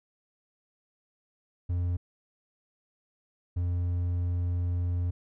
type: tone pair in turn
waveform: triangle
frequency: 88 / 88 Hz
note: F2 / F2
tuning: +14 / +14 cents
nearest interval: unison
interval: 0 cents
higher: neither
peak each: -24 dBFS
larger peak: neither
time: 1.69-1.97 / 3.56-5.11 s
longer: second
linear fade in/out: 10 ms
effects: none